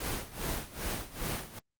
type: noise with tremolo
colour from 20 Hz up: pink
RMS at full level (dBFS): -33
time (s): 0-1.59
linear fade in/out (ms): 5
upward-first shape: sine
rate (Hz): 2.5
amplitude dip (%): 85
effects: Opus 24 kbps